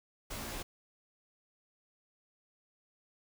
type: noise with comb filter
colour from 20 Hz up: pink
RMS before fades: -41 dBFS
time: 0.3-0.63 s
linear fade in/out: 10 ms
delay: 16 ms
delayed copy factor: -0.9
effects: none